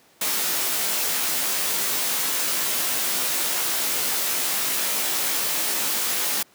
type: noise with comb filter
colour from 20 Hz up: white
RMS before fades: -24 dBFS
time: 0.21-6.43 s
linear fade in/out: 5 ms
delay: 17 ms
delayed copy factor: -0.75
effects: pink hiss -56 dBFS RMS until 6.54 s + high-pass 200 Hz 12 dB/octave